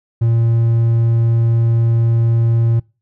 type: tone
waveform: triangle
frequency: 115.5 Hz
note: A#2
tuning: 16 cents flat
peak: -9 dBFS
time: 0.21-2.8 s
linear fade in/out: 10 ms
effects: noise-tail reverb RT60 0.3 s tail -24 dB re dry